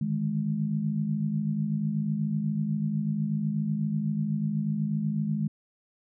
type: tone cluster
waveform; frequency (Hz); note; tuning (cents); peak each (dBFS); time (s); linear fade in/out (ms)
sine; 148.9 / 157 / 209.6; D3 / D#3 / G#3; +24 / +16 / +16; -35 / -29 / -28; 0.01-5.48; 5
effects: none